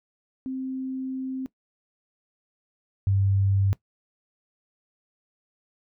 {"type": "tone pair in turn", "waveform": "sine", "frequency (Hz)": [261.9, 98.1], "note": ["C4", "G2"], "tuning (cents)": [2, 2], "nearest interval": "octave + perfect fourth", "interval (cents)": 1700, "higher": "first", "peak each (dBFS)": [-28, -19], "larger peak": "second", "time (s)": [[0.46, 1.46], [3.07, 3.73]], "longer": "first", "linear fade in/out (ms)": 0, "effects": ["noise-tail reverb RT60 0.1 s tail -19 dB re dry"]}